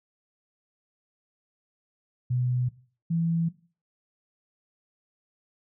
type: tone pair in turn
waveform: sine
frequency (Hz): 124.7 / 166.45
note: B2 / E3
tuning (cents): +17 / +17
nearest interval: perfect fourth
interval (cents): 500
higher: second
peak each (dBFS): -23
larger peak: neither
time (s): 2.3-2.69 / 3.1-3.49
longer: neither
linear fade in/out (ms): 10
effects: noise-tail reverb RT60 0.4 s tail -17 dB re dry